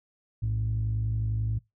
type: tone pair together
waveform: sine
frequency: 57.69 / 108.9 Hz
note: A#1 / A2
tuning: -17 / -17 cents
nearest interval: major seventh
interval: 1100 cents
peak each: -30 / -25 dBFS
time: 0.42-1.59 s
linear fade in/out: 10 ms
effects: noise-tail reverb RT60 0.2 s tail -24 dB re dry + tanh soft clip ceiling -21 dBFS